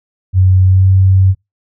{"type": "tone with pitch glide", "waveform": "sine", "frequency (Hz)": [93.3, 94.99], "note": ["F#2", "F#2"], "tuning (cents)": [15, 46], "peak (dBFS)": -5, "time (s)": [0.33, 1.35], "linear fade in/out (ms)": 50, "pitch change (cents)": 31, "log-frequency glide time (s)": [0.65, 0.87], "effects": ["noise-tail reverb RT60 0.2 s tail -26 dB re dry"]}